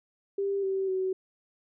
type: tone with pitch steps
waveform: sine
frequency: 396.3 / 385.1 / 376.2 Hz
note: G4 / G4 / F#4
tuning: +19 / -31 / +29 cents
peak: -26 dBFS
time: 0.38-1.13 s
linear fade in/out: 5 ms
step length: 250 ms
effects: none